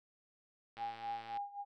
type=click train; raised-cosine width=0.3 ms; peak=-35 dBFS; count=69; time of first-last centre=0.77-1.372 s; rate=113 Hz
type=tone with tremolo; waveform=sine; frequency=810 Hz; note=G#5; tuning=43 cents flat; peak=-36 dBFS; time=0.77-1.65 s; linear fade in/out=50 ms; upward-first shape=sine; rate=3.7 Hz; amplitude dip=85%
effects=none